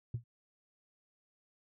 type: tone with exponential decay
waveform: sine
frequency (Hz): 118.1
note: A#2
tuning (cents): +23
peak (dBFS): -28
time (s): 0.14-0.24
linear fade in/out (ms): 5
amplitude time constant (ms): 21
effects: tanh soft clip ceiling -30 dBFS